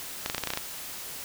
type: clicks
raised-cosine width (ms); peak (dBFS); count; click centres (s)
0.2; -11; 9; 0.261 / 0.299 / 0.347 / 0.381 / 0.437 / 0.473 / 0.504 / 0.536 / 0.574
effects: white hiss -39 dBFS RMS until 1.24 s